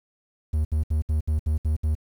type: tone bursts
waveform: triangle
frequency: 77 Hz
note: D#2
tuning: 17 cents flat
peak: -18 dBFS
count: 8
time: 0.53-1.952 s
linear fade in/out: 10 ms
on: 120 ms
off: 66 ms
effects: 9-bit